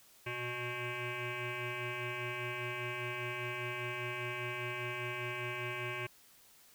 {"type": "tone with frequency modulation", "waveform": "sine", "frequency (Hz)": 1339, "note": "E6", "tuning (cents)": 27, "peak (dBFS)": -35, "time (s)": [0.26, 6.07], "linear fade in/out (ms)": 10, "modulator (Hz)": 243, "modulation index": 5.6, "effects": ["tanh soft clip ceiling -33 dBFS", "white hiss -62 dBFS RMS until 6.74 s"]}